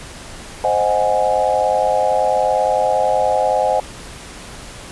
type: chord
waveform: sine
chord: Ab dominant seventh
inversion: first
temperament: equal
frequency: 523.3 / 622.3 / 740 / 830.6 Hz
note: C5 / Eb5 / Gb5 / Ab5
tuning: 0 / 0 / 0 / 0 cents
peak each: -19 dBFS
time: 0.64-3.8 s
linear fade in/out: 2 ms
effects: pink hiss -35 dBFS RMS until 4.91 s + resampled to 24000 Hz